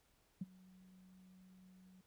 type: tone with ADSR envelope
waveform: sine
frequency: 185.6 Hz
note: F#3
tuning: 6 cents sharp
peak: -36 dBFS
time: 0.41-2.01 s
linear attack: 6 ms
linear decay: 28 ms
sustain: -24 dB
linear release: 3 ms
effects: tanh soft clip ceiling -32 dBFS + pink hiss -75 dBFS RMS until 2.06 s